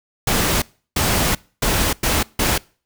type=noise bursts at uneven times; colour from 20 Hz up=pink; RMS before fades=-18 dBFS; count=5; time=0.27-0.62 / 0.96-1.35 / 1.62-1.93 / 2.03-2.23 / 2.39-2.58 s; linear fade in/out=5 ms; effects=noise-tail reverb RT60 0.4 s tail -24 dB re dry